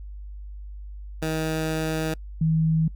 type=tone pair in turn; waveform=15% pulse / sine; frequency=158.3 / 160.05 Hz; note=D#3 / D#3; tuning=+30 / +49 cents; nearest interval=unison; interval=19 cents; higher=second; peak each=-18 dBFS; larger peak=neither; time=1.22-2.14 / 2.41-2.88 s; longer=first; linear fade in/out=5 ms; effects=noise-tail reverb RT60 0.1 s tail -26 dB re dry + added 50 Hz sine -35 dBFS peak until 2.95 s